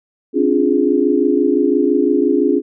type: chord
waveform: sine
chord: D half-diminished seventh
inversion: third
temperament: equal with one note detuned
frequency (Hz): 267.9 / 293.7 / 349.2 / 415.3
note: C4 / D4 / F4 / Ab4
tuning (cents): +41 / 0 / 0 / 0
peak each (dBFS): -17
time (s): 0.33-2.62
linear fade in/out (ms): 50
effects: none